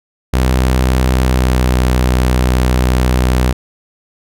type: tone with pitch glide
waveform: sawtooth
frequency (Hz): 63.7 to 62.71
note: C2 to B1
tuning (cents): -46 to +27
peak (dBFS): -6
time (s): 0.33-3.53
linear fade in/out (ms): 10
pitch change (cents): -27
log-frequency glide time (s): 1.24-1.69
effects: none